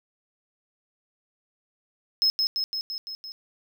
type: tone with echo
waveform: triangle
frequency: 5170 Hz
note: E8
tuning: 34 cents flat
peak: -17 dBFS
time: 2.22-2.3 s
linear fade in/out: 0 ms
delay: 170 ms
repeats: 6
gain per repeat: -3 dB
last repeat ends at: 3.32 s
effects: none